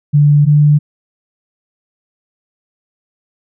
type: tone pair in turn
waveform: sine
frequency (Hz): 146.4 / 148.02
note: D3 / D3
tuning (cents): -5 / +14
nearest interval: unison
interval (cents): 19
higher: second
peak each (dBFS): -5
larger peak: neither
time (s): 0.13-0.46 / 0.46-0.79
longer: neither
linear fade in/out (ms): 20
effects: none